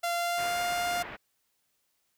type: tone with pitch glide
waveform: sawtooth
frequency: 690 to 703.3 Hz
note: F5 to F5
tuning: -21 to +12 cents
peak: -24 dBFS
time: 0.03-1.03 s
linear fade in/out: 10 ms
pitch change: +33 cents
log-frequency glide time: 0.14-0.63 s
type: low-pass noise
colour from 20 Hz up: white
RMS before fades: -42 dBFS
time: 0.37-1.17 s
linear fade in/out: 20 ms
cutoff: 2300 Hz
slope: 24 dB/octave
effects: white hiss -75 dBFS RMS until 2.17 s